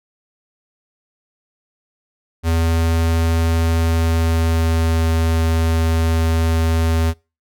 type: tone with pitch glide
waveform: square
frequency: 82.41 to 81.7 Hz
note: E2 to E2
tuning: 0 to -15 cents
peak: -15 dBFS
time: 2.43-7.14 s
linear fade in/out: 50 ms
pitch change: -15 cents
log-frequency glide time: 3.74-5.09 s
effects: noise-tail reverb RT60 0.3 s tail -25 dB re dry